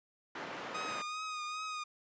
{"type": "band-pass noise", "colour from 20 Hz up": "white", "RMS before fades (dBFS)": -43, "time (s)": [0.35, 1.02], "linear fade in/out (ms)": 5, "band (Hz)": [210, 1600], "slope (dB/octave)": 12}
{"type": "tone with vibrato", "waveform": "sawtooth", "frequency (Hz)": 1244.5, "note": "D#6", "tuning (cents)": 0, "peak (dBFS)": -34, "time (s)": [0.74, 1.84], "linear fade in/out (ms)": 10, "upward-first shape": "triangle", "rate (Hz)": 2.5, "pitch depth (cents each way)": 41}
{"effects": ["resampled to 16000 Hz"]}